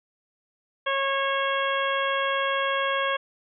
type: harmonic tone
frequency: 547 Hz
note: C#5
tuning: 23 cents flat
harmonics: 1 / 2 / 3 / 4 / 5 / 6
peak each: -28 / -27 / -29 / -34 / -35 / -33 dBFS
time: 0.86-3.17 s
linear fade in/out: 10 ms
effects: none